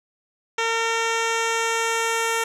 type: tone with low-pass filter sweep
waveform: 10% pulse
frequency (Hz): 456.1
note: A#4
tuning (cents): -38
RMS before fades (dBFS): -23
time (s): 0.58-2.44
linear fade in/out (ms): 5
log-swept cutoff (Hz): 5200 to 10000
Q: 1.3
effects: none